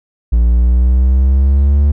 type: exponential sweep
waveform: triangle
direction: up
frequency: 57.2 to 72.9 Hz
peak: -5 dBFS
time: 0.32-1.92 s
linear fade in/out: 10 ms
effects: none